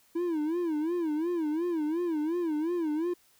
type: tone with vibrato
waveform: triangle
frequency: 325.3 Hz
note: E4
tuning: 23 cents flat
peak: -25 dBFS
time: 0.15-3.14 s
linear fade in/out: 10 ms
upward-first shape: sine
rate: 2.8 Hz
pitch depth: 150 cents each way
effects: white hiss -64 dBFS RMS until 3.39 s